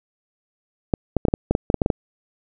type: clicks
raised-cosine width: 2 ms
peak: -4 dBFS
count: 12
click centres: 0.938 / 1.167 / 1.252 / 1.284 / 1.339 / 1.51 / 1.551 / 1.701 / 1.743 / 1.818 / 1.861 / 1.902 s
effects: none